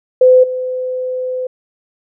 sine tone with level steps, 509 Hz, C5, 48 cents flat, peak -4 / -17 dBFS, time 0.21-1.47 s, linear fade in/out 5 ms, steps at 0.43 s, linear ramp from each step 10 ms, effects none

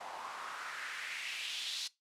white noise with band-pass filter sweep, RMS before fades -42 dBFS, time 0-1.88 s, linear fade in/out 10 ms, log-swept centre 780 to 4200 Hz, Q 3, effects noise-tail reverb RT60 0.2 s tail -20 dB re dry + low-pass 11000 Hz 12 dB/octave

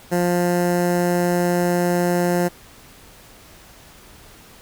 15% pulse tone with notch filter, 176 Hz, F3, 14 cents sharp, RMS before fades -19 dBFS, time 0.11-2.49 s, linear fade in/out 20 ms, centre 3400 Hz, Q 0.74, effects pink hiss -46 dBFS RMS until 4.61 s

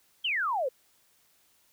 sine exponential sweep, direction down, 3237 to 480.9 Hz, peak -26 dBFS, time 0.24-0.69 s, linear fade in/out 10 ms, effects white hiss -66 dBFS RMS until 1.72 s

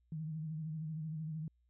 sine tone with vibrato, 156.9 Hz, D#3, 15 cents sharp, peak -38 dBFS, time 0.12-1.48 s, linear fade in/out 2 ms, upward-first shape sine, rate 13 Hz, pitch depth 56 cents each way, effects added 60 Hz sine -70 dBFS peak until 1.69 s

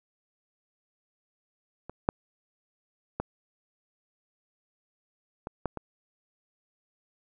clicks, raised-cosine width 1 ms, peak -25 / -8 / -15 / -21 / -14 / -21 dBFS, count 6, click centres 1.896 / 2.089 / 3.2 / 5.471 / 5.657 / 5.773 s, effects none

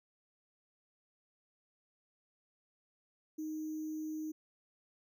sine tone with sample-and-hold, 311.2 Hz, D#4, in tune, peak -37 dBFS, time 3.38-4.32 s, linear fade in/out 10 ms, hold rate 6300 Hz, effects none

